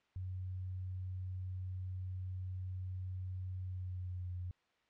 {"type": "tone with pitch glide", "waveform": "sine", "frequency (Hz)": [92.5, 89.92], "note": ["F#2", "F#2"], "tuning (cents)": [0, -49], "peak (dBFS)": -39, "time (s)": [0.16, 4.51], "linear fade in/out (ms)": 0, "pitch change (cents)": -49, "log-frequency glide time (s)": [3.62, 4.33], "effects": ["white hiss -75 dBFS RMS until 4.89 s", "low-pass 3000 Hz 12 dB/octave"]}